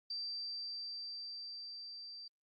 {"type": "tone with level ramp", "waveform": "sine", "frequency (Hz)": 4681, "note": "D8", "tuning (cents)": -7, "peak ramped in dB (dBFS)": [-38, -47], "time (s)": [0.1, 2.28], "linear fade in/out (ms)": 5, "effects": ["Opus 48 kbps"]}